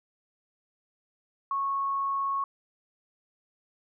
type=tone; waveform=sine; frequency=1101 Hz; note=C#6; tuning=12 cents flat; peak=-26 dBFS; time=1.51-2.44 s; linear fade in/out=2 ms; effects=none